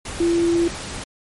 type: tone in noise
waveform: sine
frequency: 339.6 Hz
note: F4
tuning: 48 cents flat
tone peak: -15 dBFS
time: 0.2-0.68 s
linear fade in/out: 5 ms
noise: pink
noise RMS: -31 dBFS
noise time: 0.05-1.04 s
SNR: +13 dB
effects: MP3 48 kbps